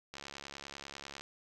click train, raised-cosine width 0.2 ms, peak -27 dBFS, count 76, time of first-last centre 0.14-1.21 s, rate 70.1 Hz, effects none

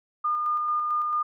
sine tone with tremolo, 1214 Hz, D#6, 43 cents flat, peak -22 dBFS, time 0.24-1.23 s, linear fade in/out 10 ms, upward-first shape square, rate 4.5 Hz, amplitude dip 25%, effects none

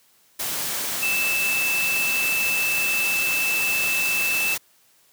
sine tone in noise, 2637 Hz, E7, in tune, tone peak -21 dBFS, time 1.02-4.55 s, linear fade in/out 10 ms, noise white, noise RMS -27 dBFS, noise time 0.39-4.58 s, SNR +3 dB, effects white hiss -59 dBFS RMS until 5.12 s + high-pass 100 Hz 12 dB/octave

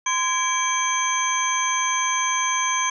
sine tone cluster, 1026 / 1654 / 2306 / 3242 / 6250 Hz, C6 / G#6 / D7 / G#7 / G8, -34 / -8 / -32 / -42 / -6 cents, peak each -23 / -31 / -27 / -31 / -25 dBFS, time 0.06-2.9 s, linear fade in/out 5 ms, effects none

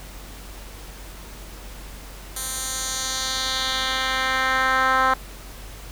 10% pulse tone with band-pass filter sweep, 261.6 Hz, C4, in tune, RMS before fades -23 dBFS, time 2.36-5.14 s, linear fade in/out 5 ms, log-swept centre 10000 to 1200 Hz, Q 1.6, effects added 47 Hz sine -38 dBFS peak until 5.91 s + pink hiss -42 dBFS RMS until 5.91 s

